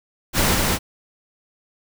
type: noise with echo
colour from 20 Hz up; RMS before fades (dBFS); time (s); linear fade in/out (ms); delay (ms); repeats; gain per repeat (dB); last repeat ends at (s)
pink; -18; 0.33-0.59; 50; 200; 1; -2; 0.79
effects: none